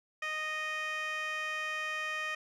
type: tone with band-pass filter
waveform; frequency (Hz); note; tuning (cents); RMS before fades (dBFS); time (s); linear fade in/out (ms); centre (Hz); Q
15% pulse; 620; D#5; -6; -36; 0.22-2.35; 5; 2200; 1.4
effects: none